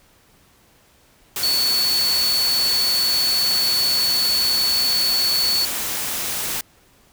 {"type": "tone in noise", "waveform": "sine", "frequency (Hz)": 4435, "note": "C#8", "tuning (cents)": 0, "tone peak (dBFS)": -17, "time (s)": [1.43, 5.65], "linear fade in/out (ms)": 2, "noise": "white", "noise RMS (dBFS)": -25, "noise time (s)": [1.36, 6.61], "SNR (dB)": 5, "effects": ["pink hiss -55 dBFS RMS until 7.12 s"]}